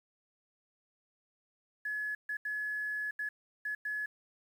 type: tone bursts at uneven times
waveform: sine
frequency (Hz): 1700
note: G#6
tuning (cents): +40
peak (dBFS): -33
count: 6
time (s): 1.85-2.15 / 2.29-2.37 / 2.45-3.11 / 3.19-3.29 / 3.65-3.75 / 3.85-4.06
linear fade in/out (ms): 5
effects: 10-bit